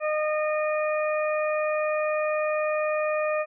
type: harmonic tone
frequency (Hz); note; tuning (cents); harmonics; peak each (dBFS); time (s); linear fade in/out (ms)
612; D#5; -29; 1 / 2 / 3 / 4; -24 / -31 / -36 / -34; 0-3.46; 50
effects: none